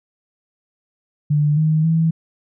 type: tone with pitch steps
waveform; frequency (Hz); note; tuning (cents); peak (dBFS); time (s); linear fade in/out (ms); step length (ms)
sine; 148.3 / 156.3 / 162.6; D3 / D#3 / E3; +17 / +8 / -23; -13; 1.3-2.11; 10; 270
effects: none